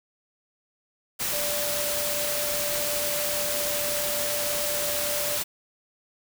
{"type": "tone in noise", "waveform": "sine", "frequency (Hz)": 587, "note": "D5", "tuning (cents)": -1, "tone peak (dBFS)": -31, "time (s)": [1.32, 5.38], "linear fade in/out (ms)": 20, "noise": "white", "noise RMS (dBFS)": -28, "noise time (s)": [1.19, 5.44], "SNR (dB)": -6, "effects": []}